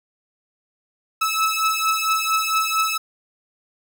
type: beating tone pair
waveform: sawtooth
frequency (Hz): 1300 / 1304.4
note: E6 / E6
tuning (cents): -24 / -19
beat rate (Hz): 4.4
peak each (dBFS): -18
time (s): 1.21-2.98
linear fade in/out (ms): 10
effects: none